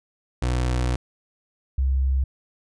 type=tone pair in turn; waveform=30% pulse / sine; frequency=61.74 / 66.37 Hz; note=B1 / C2; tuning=0 / +25 cents; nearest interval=minor second; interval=125 cents; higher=second; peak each=-18 dBFS; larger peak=neither; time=0.42-0.96 / 1.78-2.24 s; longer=first; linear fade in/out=5 ms; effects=resampled to 22050 Hz